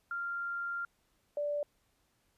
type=tone pair in turn; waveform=sine; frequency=1391 / 584.8 Hz; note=F6 / D5; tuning=-7 / -7 cents; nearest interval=octave + minor third; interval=1500 cents; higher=first; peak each=-34 / -31 dBFS; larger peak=second; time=0.11-0.85 / 1.37-1.63 s; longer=first; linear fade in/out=2 ms; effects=pink hiss -74 dBFS RMS until 2.37 s + resampled to 32000 Hz